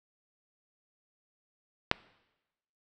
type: click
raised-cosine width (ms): 0.3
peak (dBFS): -6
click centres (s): 1.914
effects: noise-tail reverb RT60 1.0 s tail -22 dB re dry